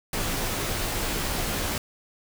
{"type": "noise with comb filter", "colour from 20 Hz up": "pink", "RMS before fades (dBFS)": -28, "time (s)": [0.13, 1.78], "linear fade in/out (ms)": 2, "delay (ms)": 16, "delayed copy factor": -0.6, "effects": []}